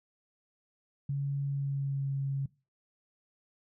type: tone with pitch glide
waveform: sine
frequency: 140.1 to 137.45 Hz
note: C#3 to C#3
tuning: +19 to -14 cents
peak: -29 dBFS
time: 1.09-2.46 s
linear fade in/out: 5 ms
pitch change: -33 cents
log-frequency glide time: 1.44-2.1 s
effects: noise-tail reverb RT60 0.3 s tail -21 dB re dry